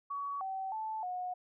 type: tone with pitch steps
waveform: sine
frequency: 1128 / 767 / 875 / 727 Hz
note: C#6 / G5 / A5 / F#5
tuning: +30 / -38 / -10 / -31 cents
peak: -35 dBFS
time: 0.1-1.34 s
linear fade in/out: 10 ms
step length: 310 ms
effects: none